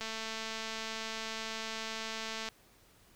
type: click train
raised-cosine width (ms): 0.2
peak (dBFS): -22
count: 551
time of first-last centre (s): 0.01-2.487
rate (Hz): 222
effects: pink hiss -63 dBFS RMS until 3.15 s